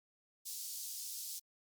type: high-pass noise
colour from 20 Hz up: pink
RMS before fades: -44 dBFS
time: 0.45-1.4 s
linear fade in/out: 20 ms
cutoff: 4800 Hz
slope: 24 dB/octave
effects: Opus 48 kbps